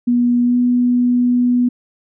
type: tone with pitch glide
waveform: sine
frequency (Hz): 242.3 to 245.4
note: B3 to B3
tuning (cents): -33 to -11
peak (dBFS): -11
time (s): 0.07-1.69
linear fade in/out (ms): 10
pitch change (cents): +22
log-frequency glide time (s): 0.43-0.56
effects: none